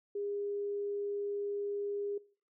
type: tone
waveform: sine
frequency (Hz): 406.4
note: G#4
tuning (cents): -38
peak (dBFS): -34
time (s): 0.15-2.18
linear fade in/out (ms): 5
effects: noise-tail reverb RT60 0.4 s tail -20 dB re dry